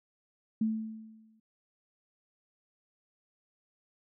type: tone with exponential decay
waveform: sine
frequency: 220 Hz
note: A3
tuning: in tune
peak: -24 dBFS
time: 0.61-1.4 s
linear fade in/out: 5 ms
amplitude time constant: 170 ms
effects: none